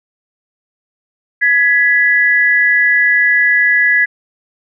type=tone pair together; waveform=sine; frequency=1675.6 / 1975.5 Hz; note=G#6 / B6; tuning=+15 / 0 cents; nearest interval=minor third; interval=285 cents; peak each=-11 dBFS; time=1.41-4.06 s; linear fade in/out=20 ms; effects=none